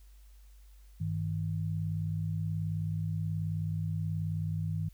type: tone pair together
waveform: sine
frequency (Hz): 99.97 / 158.7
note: G2 / D#3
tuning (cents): +34 / +35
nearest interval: minor sixth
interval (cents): 801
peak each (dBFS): -33 / -33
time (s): 1-4.89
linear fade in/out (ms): 10
effects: added 50 Hz sine -52 dBFS peak until 4.93 s + white hiss -68 dBFS RMS until 4.93 s